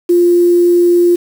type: tone with quantisation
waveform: sine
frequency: 349.2 Hz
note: F4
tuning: in tune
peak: -6 dBFS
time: 0.09-1.16 s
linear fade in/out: 10 ms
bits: 5
effects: none